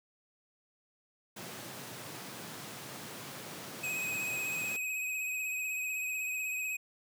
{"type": "high-pass noise", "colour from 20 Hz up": "pink", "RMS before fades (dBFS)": -45, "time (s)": [1.36, 4.77], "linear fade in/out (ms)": 10, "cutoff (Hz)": 110, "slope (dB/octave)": 48}
{"type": "tone with vibrato", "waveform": "square", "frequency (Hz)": 2528, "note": "D#7", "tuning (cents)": 27, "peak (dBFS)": -34, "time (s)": [3.83, 6.77], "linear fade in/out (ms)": 10, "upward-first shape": "triangle", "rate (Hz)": 16, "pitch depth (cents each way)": 36}
{"effects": []}